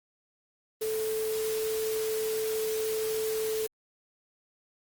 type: tone in noise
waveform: sine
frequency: 438.2 Hz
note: A4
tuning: 7 cents flat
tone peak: -28 dBFS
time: 0.81-3.67 s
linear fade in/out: 10 ms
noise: white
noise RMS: -38 dBFS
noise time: 0.81-3.67 s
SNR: +7 dB
effects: Opus 24 kbps